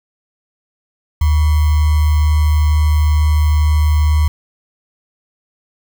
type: tone with sample-and-hold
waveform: sine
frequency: 76.1 Hz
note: D#2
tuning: 38 cents flat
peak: -9 dBFS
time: 1.21-4.28 s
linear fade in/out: 5 ms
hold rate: 1050 Hz
effects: none